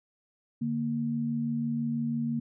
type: tone pair together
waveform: sine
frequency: 147.04 / 233.1 Hz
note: D3 / A#3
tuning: +2 / 0 cents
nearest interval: minor sixth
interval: 798 cents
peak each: -34 / -28 dBFS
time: 0.61-2.4 s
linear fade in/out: 10 ms
effects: none